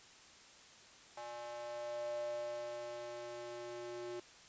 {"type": "tone with high-pass filter sweep", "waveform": "square", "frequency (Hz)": 119.5, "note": "A#2", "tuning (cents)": 43, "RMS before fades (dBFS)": -44, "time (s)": [1.17, 4.2], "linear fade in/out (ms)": 5, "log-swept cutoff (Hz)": [720, 410], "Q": 7.9, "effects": ["white hiss -59 dBFS RMS until 4.48 s", "resampled to 16000 Hz"]}